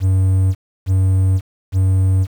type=tone bursts; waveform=triangle; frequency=94.4 Hz; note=F#2; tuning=35 cents sharp; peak=-9 dBFS; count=3; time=0-2.27 s; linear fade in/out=50 ms; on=550 ms; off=310 ms; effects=7-bit